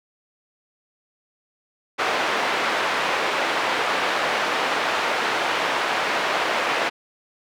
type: band-pass noise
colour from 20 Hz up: pink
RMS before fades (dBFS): -23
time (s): 1.98-6.9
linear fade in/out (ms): 20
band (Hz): 580 to 2700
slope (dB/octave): 12
effects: none